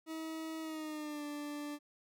40% pulse tone with pitch glide, 320 to 293.4 Hz, D#4 to D4, +49 to -2 cents, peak -39 dBFS, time 0.06-1.79 s, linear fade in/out 50 ms, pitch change -151 cents, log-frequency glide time 0.61-1.24 s, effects none

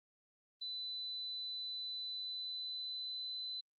sine tone with pitch glide, 4000 to 4023 Hz, B7 to B7, +21 to +31 cents, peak -40 dBFS, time 0.61-3.61 s, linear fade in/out 10 ms, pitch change +10 cents, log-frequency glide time 2.09-3.41 s, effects Opus 24 kbps

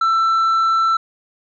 triangle tone with tanh clipping, 1334 Hz, E6, 20 cents sharp, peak -14 dBFS, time 0.01-0.97 s, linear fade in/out 5 ms, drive 8 dB, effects none

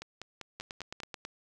two click trains, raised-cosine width 0.2 ms, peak -24 / -22 dBFS, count 6 / 7, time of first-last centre 0.02-1.002 / 0.6-1.251 s, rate 5.09 / 9.22 Hz, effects none

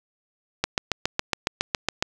click train, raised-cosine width 0.2 ms, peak -4 dBFS, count 11, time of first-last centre 0.64-2.025 s, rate 7.22 Hz, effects none

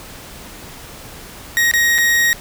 40% pulse tone with dropouts, 1882 Hz, A#6, 16 cents sharp, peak -11 dBFS, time 1.57-2.33 s, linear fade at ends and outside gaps 0 ms, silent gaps 1.713-1.737 / 1.981-1.985 s, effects pink hiss -36 dBFS RMS until 2.4 s

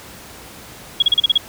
sine tone bursts, 3322 Hz, G#7, in tune, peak -9 dBFS, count 7, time 1-1.378 s, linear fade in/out 5 ms, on 24 ms, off 35 ms, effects pink hiss -38 dBFS RMS until 1.48 s + high-pass 60 Hz 12 dB/octave

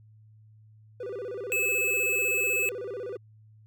triangle tone with vibrato, 441.1 Hz, A4, 4 cents sharp, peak -31 dBFS, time 1-3.17 s, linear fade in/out 5 ms, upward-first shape square, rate 16 Hz, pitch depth 200 cents each way
square tone, 2600 Hz, E7, 24 cents flat, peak -25 dBFS, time 1.52-2.69 s, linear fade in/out 0 ms
effects added 108 Hz sine -52 dBFS peak until 3.66 s

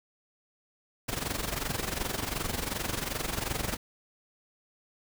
pink noise with amplitude modulation, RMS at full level -30 dBFS, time 1.08-3.77 s, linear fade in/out 10 ms, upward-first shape sine, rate 22.7 Hz, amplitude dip 75%, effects none

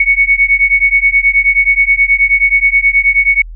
sine beating tone pair, 2217 / 2226.4 Hz, C#7 / C#7, 0 / +7 cents, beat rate 9.4 Hz, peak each -10 dBFS, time 0-3.42 s, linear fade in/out 5 ms, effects added 41 Hz sine -25 dBFS peak until 3.55 s

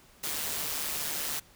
white noise with amplitude modulation, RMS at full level -31 dBFS, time 0.23-1.4 s, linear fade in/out 10 ms, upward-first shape sine, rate 150 Hz, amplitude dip 50%, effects pink hiss -58 dBFS RMS until 1.55 s

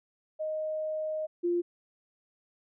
sine tone pair in turn, 622.3 / 348.3 Hz, D#5 / F4, 0 / -5 cents, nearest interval minor seventh, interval 1005 cents, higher first, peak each -30 / -25 dBFS, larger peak second, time 0.39-1.27 / 1.43-1.62 s, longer first, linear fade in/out 20 ms, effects none

